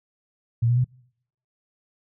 sine tone with pitch steps, 116.54 / 121.14 / 125.92 Hz, A#2 / B2 / B2, 0 / -33 / +34 cents, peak -17 dBFS, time 0.62-0.845 s, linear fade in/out 10 ms, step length 75 ms, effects noise-tail reverb RT60 0.7 s tail -26 dB re dry

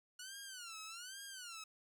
10% pulse tone with vibrato, 1444 Hz, F#6, 43 cents flat, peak -39 dBFS, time 0.19-1.64 s, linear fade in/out 5 ms, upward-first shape sine, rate 1.2 Hz, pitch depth 200 cents each way, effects none

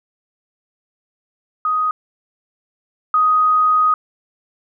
sine tone pair in turn, 1250 / 1250 Hz, D#6 / D#6, +8 / +8 cents, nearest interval unison, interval 0 cents, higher neither, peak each -15 / -11 dBFS, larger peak second, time 1.65-1.91 / 3.14-3.94 s, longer second, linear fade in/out 2 ms, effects none

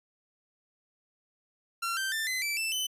sawtooth tone with pitch steps, 1366 / 1560.1 / 1781.7 / 2035 / 2324 / 2654 / 3031 Hz, F6 / G6 / A6 / C7 / D7 / E7 / F#7, -39 / -9 / +21 / -49 / -19 / +11 / +41 cents, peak -26 dBFS, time 1.82-2.87 s, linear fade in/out 10 ms, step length 150 ms, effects resampled to 32000 Hz

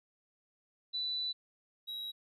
sine / triangle tone pair in turn, 3977 / 3855 Hz, B7 / B7, +11 / -43 cents, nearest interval minor second, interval 54 cents, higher first, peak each -33 / -37 dBFS, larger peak first, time 0.93-1.33 / 1.87-2.12 s, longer first, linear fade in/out 20 ms, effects resampled to 32000 Hz

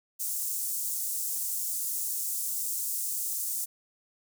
pink high-pass noise, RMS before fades -32 dBFS, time 0.19-3.66 s, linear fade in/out 20 ms, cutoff 7400 Hz, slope 24 dB/octave, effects none

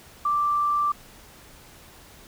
sine tone, 1174.7 Hz, D6, in tune, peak -20 dBFS, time 0.25-0.92 s, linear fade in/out 5 ms, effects pink hiss -49 dBFS RMS until 2.27 s

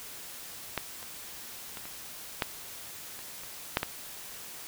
clicks, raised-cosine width 0.3 ms, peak -13 / -28 / -23 / -27 / -10 / -29 / -28 / -8 / -13 dBFS, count 9, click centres 0.777 / 1.028 / 1.772 / 1.855 / 2.422 / 3.191 / 3.435 / 3.771 / 3.831 s, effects white hiss -44 dBFS RMS until 4.67 s

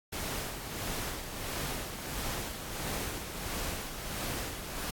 pink noise with tremolo, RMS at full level -35 dBFS, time 0.12-4.91 s, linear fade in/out 10 ms, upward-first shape sine, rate 1.5 Hz, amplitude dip 50%, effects AAC 64 kbps

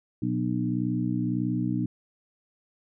harmonic tone with a mistuned harmonic, 61.74 Hz, B1, in tune, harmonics 2 / 3 / 4 / 5, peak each -30 / -30 / -30 / -30 dBFS, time 0.22-1.86 s, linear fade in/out 5 ms, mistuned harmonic 5, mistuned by -19 cents, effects none

